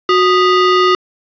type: ring-modulated tone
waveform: square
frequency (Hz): 804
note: G5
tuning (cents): +44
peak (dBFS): -6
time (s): 0.09-0.95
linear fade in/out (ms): 2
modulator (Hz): 437
effects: resampled to 11025 Hz + 8-bit